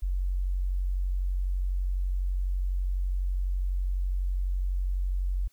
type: tone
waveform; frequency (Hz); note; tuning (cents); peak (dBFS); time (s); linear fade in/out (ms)
sine; 46.01; F#1; -9; -25; 0.02-5.48; 10
effects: white hiss -67 dBFS RMS until 5.52 s